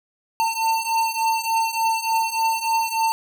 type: beating tone pair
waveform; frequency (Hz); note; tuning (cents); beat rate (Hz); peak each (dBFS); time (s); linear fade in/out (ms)
square; 898 / 901.4; A5 / A5; +35 / +42; 3.4; -25 / -22; 0.4-3.12; 0
effects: none